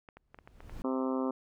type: clicks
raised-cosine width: 0.5 ms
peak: -34 dBFS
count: 7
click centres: 0.088 / 0.17 / 0.345 / 0.388 / 0.475 / 0.605 / 0.696 s
type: noise with exponential growth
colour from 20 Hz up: brown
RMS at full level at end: -40 dBFS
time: 0.17-0.82 s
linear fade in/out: 1 ms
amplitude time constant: 140 ms
type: harmonic tone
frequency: 130.81 Hz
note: C3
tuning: in tune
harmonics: 2 / 3 / 4 / 5 / 6 / 7 / 8 / 9 / 10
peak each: -31 / -37 / -37 / -44 / -46 / -44 / -43 / -44 / -49 dBFS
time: 0.84-1.31 s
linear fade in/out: 5 ms
effects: none